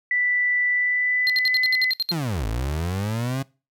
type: tone with pitch glide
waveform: sine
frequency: 1975.5 to 2017 Hz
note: B6 to B6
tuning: 0 to +36 cents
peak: -19 dBFS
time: 0.11-1.91 s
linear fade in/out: 2 ms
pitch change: +36 cents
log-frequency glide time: 0.7-1.76 s
type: tone bursts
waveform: triangle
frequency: 4186 Hz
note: C8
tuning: in tune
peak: -18 dBFS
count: 10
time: 1.27-2.116 s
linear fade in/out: 0 ms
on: 27 ms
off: 64 ms
type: linear two-way sweep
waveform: 30% pulse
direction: down then up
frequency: 180.1 to 50.9 to 137.6 Hz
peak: -21 dBFS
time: 2.11-3.43 s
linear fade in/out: 10 ms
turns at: 2.46 s
effects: noise-tail reverb RT60 0.3 s tail -22 dB re dry